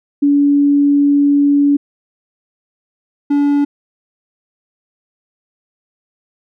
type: tone pair in turn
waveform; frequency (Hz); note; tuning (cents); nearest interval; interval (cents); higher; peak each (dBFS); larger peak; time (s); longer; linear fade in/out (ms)
sine / triangle; 285.6 / 286.7; D4 / D4; -48 / -42; unison; 6; second; -8; neither; 0.22-1.77 / 3.3-3.65; first; 10
effects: none